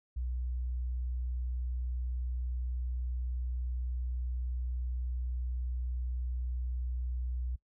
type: tone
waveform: sine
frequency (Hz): 61.74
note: B1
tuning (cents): 0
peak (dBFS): -31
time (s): 0.16-7.56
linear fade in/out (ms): 10
effects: noise-tail reverb RT60 0.1 s tail -21 dB re dry + tanh soft clip ceiling -28 dBFS